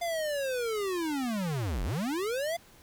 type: linear two-way sweep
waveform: square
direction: down then up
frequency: 698.5 to 38.89 to 698.5 Hz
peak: -30 dBFS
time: 0.01-2.57 s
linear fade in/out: 10 ms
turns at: 1.83 s
effects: pink hiss -57 dBFS RMS until 2.82 s